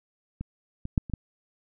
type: clicks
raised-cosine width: 5 ms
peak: -21 / -21 / -9 / -26 / -16 dBFS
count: 5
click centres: 0.41 / 0.854 / 0.978 / 1.098 / 1.137 s
effects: none